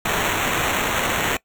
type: noise with sample-and-hold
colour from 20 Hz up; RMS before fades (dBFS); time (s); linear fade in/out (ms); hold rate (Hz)
white; -22; 0.05-1.37; 5; 4900
effects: noise-tail reverb RT60 0.1 s tail -21 dB re dry